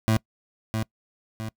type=tone with echo; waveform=25% pulse; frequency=110 Hz; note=A2; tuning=in tune; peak=-15 dBFS; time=0.08-0.17 s; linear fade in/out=0 ms; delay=660 ms; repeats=2; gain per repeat=-6 dB; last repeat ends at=1.49 s; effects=noise-tail reverb RT60 0.1 s tail -24 dB re dry

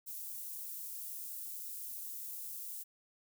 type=high-pass noise; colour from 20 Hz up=white; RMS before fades=-44 dBFS; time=0.06-2.84 s; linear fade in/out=20 ms; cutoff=11000 Hz; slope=12 dB/octave; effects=none

